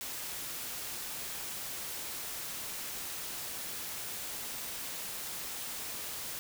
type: noise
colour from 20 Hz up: white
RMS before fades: -40 dBFS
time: 0.01-6.39 s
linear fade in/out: 0 ms
effects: none